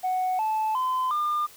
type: tone with pitch steps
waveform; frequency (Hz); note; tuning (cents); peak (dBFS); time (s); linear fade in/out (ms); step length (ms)
sine; 741 / 871.1 / 1024 / 1203.8; F#5 / A5 / C6 / D6; +2 / -18 / -38 / +42; -21; 0.03-1.47; 20; 360
effects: tanh soft clip ceiling -21 dBFS + white hiss -50 dBFS RMS until 1.56 s